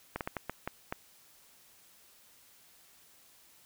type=slowing click train; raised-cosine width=0.5 ms; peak=-19 dBFS; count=7; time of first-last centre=0.16-0.925 s; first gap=48 ms; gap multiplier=1.39; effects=white hiss -61 dBFS RMS until 3.65 s